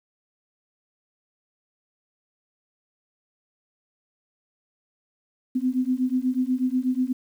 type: beating tone pair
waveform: sine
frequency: 251.1 / 259.3 Hz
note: B3 / C4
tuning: +29 / -15 cents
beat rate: 8.2 Hz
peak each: -24 dBFS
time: 5.55-7.13 s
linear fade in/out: 10 ms
effects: 9-bit